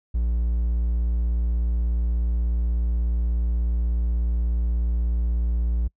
triangle tone, 58.27 Hz, A#1, in tune, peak -18 dBFS, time 0.14-5.88 s, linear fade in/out 10 ms, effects noise-tail reverb RT60 0.1 s tail -26 dB re dry

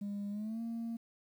sine tone with pitch glide, 202.8 to 230.3 Hz, G#3 to A#3, -41 to -21 cents, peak -34 dBFS, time 0.01-0.97 s, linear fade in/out 10 ms, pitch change +220 cents, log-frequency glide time 0.3-0.61 s, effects tanh soft clip ceiling -35 dBFS + 11-bit

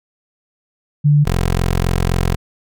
sine / 15% pulse tone pair in turn, 146.83 / 43.86 Hz, D3 / F1, 0 / +8 cents, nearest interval octave + major sixth, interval 2092 cents, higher first, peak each -8 dBFS, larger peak neither, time 1.04-1.25 / 1.25-2.36 s, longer second, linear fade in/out 20 ms, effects none

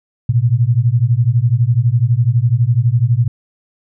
sine beating tone pair, 113.3 / 125.3 Hz, A#2 / B2, -49 / +25 cents, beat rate 12 Hz, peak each -13 dBFS, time 0.29-3.28 s, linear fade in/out 5 ms, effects none

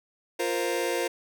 sawtooth chord, F suspended fourth, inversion none, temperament just, 349.2 / 465.6 / 523.8 Hz, F4 / Bb4 / C5, 0 / -2 / +2 cents, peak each -26 dBFS, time 0.39-1.08 s, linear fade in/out 10 ms, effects none

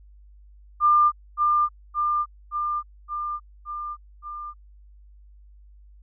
sine tone with echo, 1198 Hz, D6, 34 cents sharp, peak -14 dBFS, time 0.8-1.12 s, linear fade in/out 50 ms, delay 570 ms, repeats 6, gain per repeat -3 dB, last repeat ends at 4.54 s, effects added 50 Hz sine -47 dBFS peak until 6.02 s

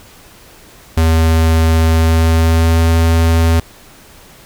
square tone with pitch glide, 81.1 to 82.37 Hz, E2 to E2, -28 to -1 cents, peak -9 dBFS, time 0.97-3.6 s, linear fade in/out 5 ms, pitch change +27 cents, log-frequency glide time 1.89-2.89 s, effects pink hiss -41 dBFS RMS until 4.45 s

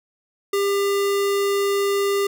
square tone, 399.7 Hz, G4, 34 cents sharp, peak -19 dBFS, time 0.53-2.27 s, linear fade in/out 5 ms, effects none

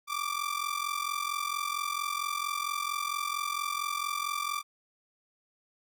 sawtooth ring-modulated tone, 1174.7 Hz, D6, in tune, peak -24 dBFS, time 0.07-4.63 s, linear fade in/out 50 ms, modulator 22.2 Hz, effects none

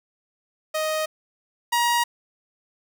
sawtooth tone pair in turn, 624 / 950.3 Hz, D#5 / A#5, +5 / +33 cents, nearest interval perfect fifth, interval 728 cents, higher second, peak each -19 / -15 dBFS, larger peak second, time 0.74-1.06 / 1.72-2.04 s, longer neither, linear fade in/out 10 ms, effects none

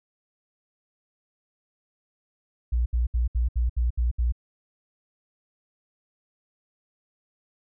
sine tone bursts, 59.7 Hz, A#1, 42 cents sharp, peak -20 dBFS, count 8, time 2.72-4.323 s, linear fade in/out 10 ms, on 140 ms, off 69 ms, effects none

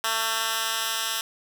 10% pulse tone with high-pass filter sweep, 224.2 Hz, A3, 33 cents sharp, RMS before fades -27 dBFS, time 0.04-1.21 s, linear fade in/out 2 ms, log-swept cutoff 1400 to 2400 Hz, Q 0.72, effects none

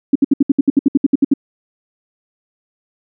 sine tone bursts, 277.2 Hz, C#4, in tune, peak -6 dBFS, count 14, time 0.13-1.338 s, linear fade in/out 5 ms, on 25 ms, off 66 ms, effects none

